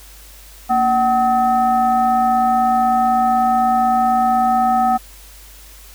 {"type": "tone with frequency modulation", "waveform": "sine", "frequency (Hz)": 755, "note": "F#5", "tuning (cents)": 35, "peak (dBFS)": -12, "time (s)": [0.69, 4.98], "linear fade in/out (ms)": 20, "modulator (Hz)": 522, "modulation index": 0.69, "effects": ["added 50 Hz sine -41 dBFS peak until 5.94 s", "white hiss -43 dBFS RMS until 5.94 s"]}